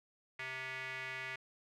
square tone with band-pass filter, 130.9 Hz, C3, 1 cent sharp, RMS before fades -43 dBFS, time 0.39-1.36 s, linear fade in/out 5 ms, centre 2100 Hz, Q 3.8, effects none

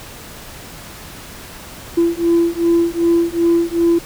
sine beating tone pair, 337.2 / 339.8 Hz, E4 / F4, +39 / -47 cents, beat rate 2.6 Hz, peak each -14 dBFS, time 1.97-3.99 s, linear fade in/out 10 ms, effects tanh soft clip ceiling -7 dBFS + pink hiss -35 dBFS RMS until 4.05 s

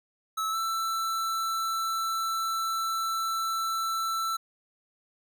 square tone with pitch glide, 1300 to 1331.9 Hz, E6 to E6, -24 to +17 cents, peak -28 dBFS, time 0.37-4.37 s, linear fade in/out 10 ms, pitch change +41 cents, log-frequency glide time 0.51-0.56 s, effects none

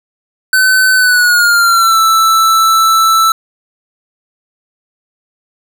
square tone with pitch glide, 1519 to 1322.4 Hz, F#6 to E6, +45 to +5 cents, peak -7 dBFS, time 0.53-3.32 s, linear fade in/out 2 ms, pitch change -240 cents, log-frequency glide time 0.95-2 s, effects none

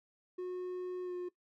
triangle tone with pitch glide, 363.6 to 357.8 Hz, F#4 to F4, -30 to +42 cents, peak -34 dBFS, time 0.38-1.29 s, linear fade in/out 10 ms, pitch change -28 cents, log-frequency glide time 1.03-1.14 s, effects noise-tail reverb RT60 0.1 s tail -19 dB re dry + tanh soft clip ceiling -30 dBFS

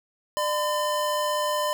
square tone pair together, 599 / 1017 Hz, D5 / C6, +34 / -50 cents, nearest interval major sixth, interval 916 cents, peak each -27 dBFS, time 0.37-1.73 s, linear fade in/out 0 ms, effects none

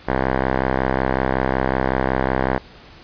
5% pulse tone with low-pass filter, 65.41 Hz, C2, in tune, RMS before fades -20 dBFS, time 0.07-2.59 s, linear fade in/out 20 ms, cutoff 1400 Hz, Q 3.2, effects pink hiss -44 dBFS RMS until 3.03 s + resampled to 11025 Hz

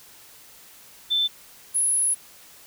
sine tone pair in turn, 3536 / 10538 Hz, A7 / E9, +8 / -2 cents, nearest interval octave + perfect fifth, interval 1890 cents, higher second, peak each -19 dBFS, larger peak neither, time 1.1-1.28 / 1.74-2.15 s, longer second, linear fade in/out 20 ms, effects white hiss -49 dBFS RMS until 2.66 s

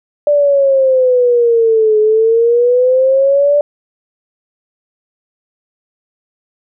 sine exponential two-way sweep, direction down then up, 590 to 425.6 to 588 Hz, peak -7 dBFS, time 0.27-3.61 s, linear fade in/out 2 ms, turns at 1.99 s, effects none

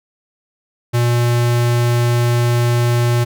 square tone, 119.9 Hz, A#2, 49 cents sharp, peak -13 dBFS, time 0.93-3.25 s, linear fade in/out 20 ms, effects none

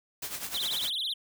white noise with tremolo, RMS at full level -34 dBFS, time 0.22-0.9 s, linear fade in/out 5 ms, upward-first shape triangle, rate 10 Hz, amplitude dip 75%
triangle tone with vibrato, 3520 Hz, A7, in tune, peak -28 dBFS, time 0.54-1.14 s, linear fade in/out 10 ms, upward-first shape triangle, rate 18 Hz, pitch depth 280 cents each way
effects none

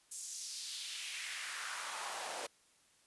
pink noise with high-pass filter sweep, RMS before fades -43 dBFS, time 0.11-2.47 s, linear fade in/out 10 ms, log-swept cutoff 7800 to 550 Hz, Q 2.1, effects white hiss -69 dBFS RMS until 3.06 s + resampled to 24000 Hz

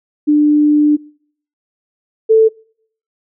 sine tone pair in turn, 297.7 / 442.6 Hz, D4 / A4, +24 / +10 cents, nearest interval perfect fifth, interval 686 cents, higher second, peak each -7 / -5 dBFS, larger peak second, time 0.27-0.97 / 2.29-2.49 s, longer first, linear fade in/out 20 ms, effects noise-tail reverb RT60 0.6 s tail -26 dB re dry

